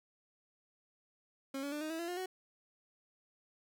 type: tone with pitch steps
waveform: 30% pulse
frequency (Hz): 271.3 / 283.8 / 296.9 / 310.6 / 324.9 / 339.8 / 355.5 / 371.9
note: C#4 / C#4 / D4 / D#4 / E4 / F4 / F4 / F#4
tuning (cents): -37 / +41 / +19 / -3 / -25 / -47 / +31 / +9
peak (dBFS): -35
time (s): 1.54-2.26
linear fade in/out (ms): 5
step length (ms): 90
effects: none